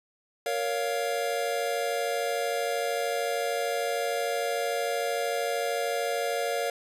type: chord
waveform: square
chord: Bb minor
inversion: none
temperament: just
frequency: 466.2 / 559.4 / 699.2 Hz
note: Bb4 / Db5 / F5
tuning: 0 / +16 / +2 cents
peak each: -32 dBFS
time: 0.46-6.7 s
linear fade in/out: 2 ms
effects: resampled to 32000 Hz + 10-bit